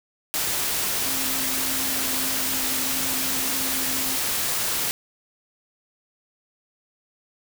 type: tone in noise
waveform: sine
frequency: 263.8 Hz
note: C4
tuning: 14 cents sharp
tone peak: -35 dBFS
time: 1.06-4.16 s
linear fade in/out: 0 ms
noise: white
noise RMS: -25 dBFS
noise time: 0.34-4.91 s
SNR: -13 dB
effects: none